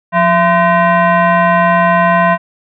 sine tone with frequency modulation, 177.6 Hz, F3, 29 cents sharp, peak -7 dBFS, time 0.12-2.38 s, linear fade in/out 50 ms, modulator 852 Hz, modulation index 1.7, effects none

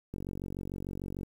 click train, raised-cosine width 3 ms, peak -25 dBFS, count 52, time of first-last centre 0.14-1.232 s, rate 46.7 Hz, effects 9-bit

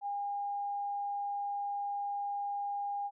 sine tone, 810 Hz, G#5, 43 cents flat, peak -33 dBFS, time 0.01-3.11 s, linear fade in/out 50 ms, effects none

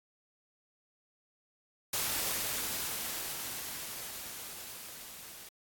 white noise with level ramp, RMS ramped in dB -32 to -49 dBFS, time 1.93-5.49 s, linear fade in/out 5 ms, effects AAC 64 kbps

